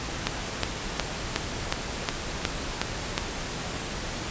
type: click train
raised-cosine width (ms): 0.2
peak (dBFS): -6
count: 9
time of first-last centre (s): 0.27-3.179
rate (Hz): 2.75
effects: pink hiss -33 dBFS RMS until 4.3 s + resampled to 16000 Hz